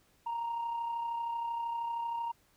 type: tone with amplitude modulation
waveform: sine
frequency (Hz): 932.3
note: A#5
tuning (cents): 0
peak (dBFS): -29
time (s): 0.26-2.32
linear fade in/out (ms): 10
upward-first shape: sine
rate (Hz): 32.9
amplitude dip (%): 45
effects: tanh soft clip ceiling -30 dBFS + pink hiss -68 dBFS RMS until 2.56 s